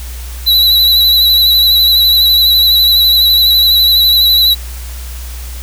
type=tone with vibrato; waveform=square; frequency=3951 Hz; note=B7; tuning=in tune; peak=-6 dBFS; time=0.46-4.55 s; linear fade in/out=20 ms; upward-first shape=sine; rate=12 Hz; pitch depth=38 cents each way; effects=added 61 Hz sine -22 dBFS peak until 5.62 s + white hiss -32 dBFS RMS until 5.62 s